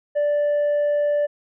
triangle tone with tanh clipping, 586 Hz, D5, 4 cents flat, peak -18 dBFS, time 0.15-1.27 s, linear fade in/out 20 ms, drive 7 dB, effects none

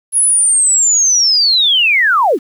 sine linear sweep, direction down, 10600 to 218 Hz, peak -8 dBFS, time 0.12-2.39 s, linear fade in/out 50 ms, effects 7-bit

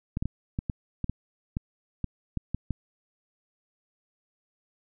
clicks, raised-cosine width 5 ms, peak -16 dBFS, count 12, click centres 0.171 / 0.225 / 0.256 / 0.589 / 0.698 / 1.043 / 1.096 / 1.569 / 2.043 / 2.373 / 2.546 / 2.707 s, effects none

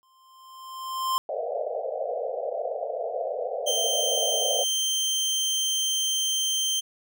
square tone with exponential growth, 1046.5 Hz, C6, in tune, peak -22 dBFS, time 0.03-1.18 s, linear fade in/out 0 ms, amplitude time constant 250 ms
pink band-pass noise, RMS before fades -30 dBFS, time 1.29-4.64 s, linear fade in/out 2 ms, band 460 to 730 Hz, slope 96 dB/octave
25% pulse tone, 3136 Hz, G7, in tune, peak -20 dBFS, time 3.66-6.81 s, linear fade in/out 20 ms
effects none

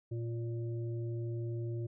harmonic tone, 116.54 Hz, A#2, in tune, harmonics 1 / 3 / 5, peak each -35 / -42 / -53 dBFS, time 0.11-1.87 s, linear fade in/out 10 ms, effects none

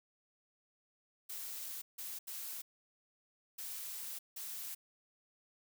blue noise bursts at uneven times, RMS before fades -44 dBFS, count 5, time 1.29-1.82 / 1.98-2.19 / 2.27-2.62 / 3.58-4.19 / 4.36-4.75 s, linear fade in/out 10 ms, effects none

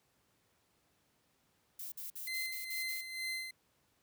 violet noise bursts, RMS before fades -44 dBFS, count 7, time 1.79-3.012 s, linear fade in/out 5 ms, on 130 ms, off 52 ms
30% pulse tone with tremolo, 2066 Hz, C7, 22 cents flat, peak -33 dBFS, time 2.27-3.51 s, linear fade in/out 5 ms, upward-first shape sine, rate 2.2 Hz, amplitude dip 60%
effects pink hiss -74 dBFS RMS until 4.02 s + high-pass 80 Hz 12 dB/octave

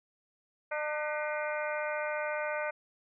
harmonic tone with a mistuned harmonic, 301.2 Hz, D4, 44 cents sharp, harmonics 2 / 3 / 4 / 5 / 6 / 7 / 8, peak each -34 / -40 / -42 / -38 / -45 / -42 / -44 dBFS, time 0.71-2.71 s, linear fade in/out 10 ms, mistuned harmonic 6, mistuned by +100 cents, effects none

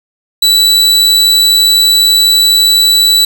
40% pulse tone, 3951 Hz, B7, in tune, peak -4 dBFS, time 0.42-3.25 s, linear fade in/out 5 ms, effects none

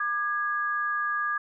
sine tone pair together, 1199.3 / 1657 Hz, D6 / G#6, +36 / -4 cents, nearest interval tritone, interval 560 cents, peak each -28 dBFS, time 0-1.38 s, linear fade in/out 5 ms, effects none

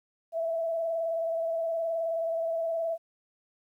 sine tone with vibrato, 660 Hz, E5, 2 cents sharp, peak -27 dBFS, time 0.32-2.98 s, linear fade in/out 50 ms, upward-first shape square, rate 19 Hz, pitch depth 23 cents each way, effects 11-bit

